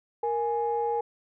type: tone pair together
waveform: sine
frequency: 466.9 / 832.8 Hz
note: A#4 / G#5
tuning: +3 / +5 cents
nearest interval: minor seventh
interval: 1002 cents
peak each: -27 dBFS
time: 0.23-1.01 s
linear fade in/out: 5 ms
effects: tanh soft clip ceiling -17 dBFS